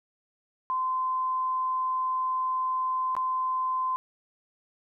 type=tone with dropouts; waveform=sine; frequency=1032 Hz; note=C6; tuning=24 cents flat; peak=-25 dBFS; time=0.7-3.96 s; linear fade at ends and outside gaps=0 ms; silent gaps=3.152-3.166 s; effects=none